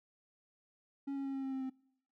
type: tone with pitch steps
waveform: triangle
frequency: 277.2 / 274.6 / 272.1 / 269.6 / 267.1 / 264.7 / 262.2 Hz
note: C#4 / C#4 / C#4 / C#4 / C4 / C4 / C4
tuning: 0 / -16 / -32 / -48 / +36 / +20 / +4 cents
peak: -34 dBFS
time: 1.07-1.7 s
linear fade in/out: 10 ms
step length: 90 ms
effects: noise-tail reverb RT60 0.7 s tail -24 dB re dry